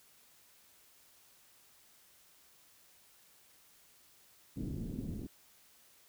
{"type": "low-pass noise", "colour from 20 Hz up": "white", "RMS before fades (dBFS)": -40, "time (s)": [4.56, 5.27], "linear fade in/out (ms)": 10, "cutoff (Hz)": 280, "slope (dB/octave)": 24, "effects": ["white hiss -64 dBFS RMS until 6.08 s"]}